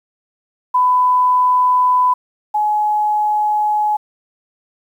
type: tone pair in turn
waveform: sine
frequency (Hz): 1000 / 844.3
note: B5 / G#5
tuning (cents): +21 / +28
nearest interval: minor third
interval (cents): 293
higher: first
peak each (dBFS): -10 / -13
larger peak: first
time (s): 0.74-2.14 / 2.54-3.97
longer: second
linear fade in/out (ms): 10
effects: 8-bit